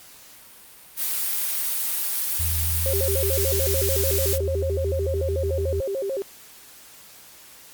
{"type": "noise", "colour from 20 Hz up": "blue", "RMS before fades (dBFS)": -25, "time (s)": [0.96, 4.39], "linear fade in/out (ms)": 50}
{"type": "tone", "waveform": "sine", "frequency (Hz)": 82.41, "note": "E2", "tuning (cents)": 0, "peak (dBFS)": -24, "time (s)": [2.39, 5.81], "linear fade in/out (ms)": 10}
{"type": "tone with vibrato", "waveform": "sine", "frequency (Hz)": 460.5, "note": "A#4", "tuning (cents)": -21, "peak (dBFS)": -24, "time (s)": [2.86, 6.22], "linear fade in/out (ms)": 0, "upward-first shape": "square", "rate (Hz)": 6.8, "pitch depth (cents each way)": 270}
{"effects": ["white hiss -47 dBFS RMS until 7.73 s", "Opus 48 kbps"]}